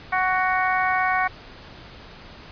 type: harmonic tone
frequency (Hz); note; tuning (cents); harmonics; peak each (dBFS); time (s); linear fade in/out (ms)
371.4; F#4; +7; 2 / 3 / 4 / 5 / 6; -23 / -25 / -26 / -27 / -28; 0.12-1.28; 10
effects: pink hiss -43 dBFS RMS until 2.51 s + resampled to 11025 Hz